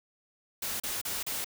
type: noise bursts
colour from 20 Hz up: white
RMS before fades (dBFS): -34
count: 4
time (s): 0.62-1.445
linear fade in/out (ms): 5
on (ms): 180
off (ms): 35
effects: none